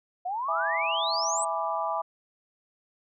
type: exponential sweep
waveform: sine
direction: up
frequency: 698.5 to 8520 Hz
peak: -28 dBFS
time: 0.25-1.45 s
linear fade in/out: 10 ms
type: chord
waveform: sine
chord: E dominant seventh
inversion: none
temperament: equal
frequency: 659.3 / 830.6 / 987.8 / 1174.7 Hz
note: E5 / G#5 / B5 / D6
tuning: 0 / 0 / 0 / 0 cents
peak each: -32 dBFS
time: 0.48-2.02 s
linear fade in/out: 10 ms
effects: none